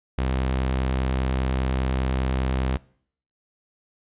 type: tone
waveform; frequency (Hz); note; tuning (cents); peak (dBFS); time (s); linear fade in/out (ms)
sawtooth; 65; C2; -11; -18; 0.18-2.77; 0
effects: noise-tail reverb RT60 0.6 s tail -23 dB re dry + resampled to 8000 Hz